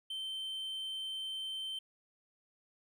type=tone; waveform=triangle; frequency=3105 Hz; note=G7; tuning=17 cents flat; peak=-36 dBFS; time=0.1-1.79 s; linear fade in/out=5 ms; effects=none